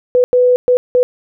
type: tone bursts at uneven times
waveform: sine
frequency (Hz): 496.9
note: B4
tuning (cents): +11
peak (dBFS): -7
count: 4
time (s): 0.15-0.24 / 0.33-0.56 / 0.68-0.77 / 0.95-1.03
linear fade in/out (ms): 0
effects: none